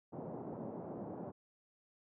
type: band-pass noise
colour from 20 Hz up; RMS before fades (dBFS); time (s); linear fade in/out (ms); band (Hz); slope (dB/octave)
pink; -45; 0.12-1.32; 20; 140 to 790; 24
effects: none